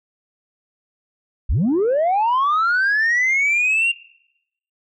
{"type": "linear sweep", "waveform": "sine", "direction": "up", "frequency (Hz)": [35.71, 2800], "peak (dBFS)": -13, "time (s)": [1.49, 3.92], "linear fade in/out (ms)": 10, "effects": ["noise-tail reverb RT60 0.8 s tail -22 dB re dry", "tanh soft clip ceiling -13 dBFS"]}